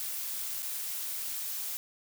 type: noise with dropouts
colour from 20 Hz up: blue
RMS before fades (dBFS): -36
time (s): 0-1.77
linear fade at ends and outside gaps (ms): 0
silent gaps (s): 0.622-0.628
effects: none